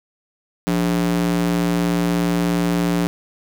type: tone with high-pass filter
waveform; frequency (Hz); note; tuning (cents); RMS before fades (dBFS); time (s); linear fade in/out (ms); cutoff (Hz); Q
square; 58.4; A#1; +4; -19; 0.67-3.07; 0; 210; 2.8
effects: 8-bit